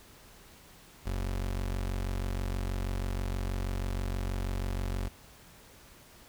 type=tone; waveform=30% pulse; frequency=46.25 Hz; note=F#1; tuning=in tune; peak=-28 dBFS; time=1.05-5.09 s; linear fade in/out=20 ms; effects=pink hiss -55 dBFS RMS until 6.28 s